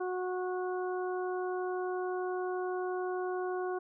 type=harmonic tone; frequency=366.3 Hz; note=F#4; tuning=17 cents flat; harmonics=1 / 2 / 3 / 4; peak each=-33 / -39 / -43 / -45 dBFS; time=0-3.79 s; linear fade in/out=10 ms; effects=none